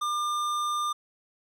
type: tone with hard clipping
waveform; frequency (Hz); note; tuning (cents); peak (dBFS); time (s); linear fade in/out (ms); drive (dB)
triangle; 1200; D6; +37; -28; 0.01-0.93; 10; 18
effects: none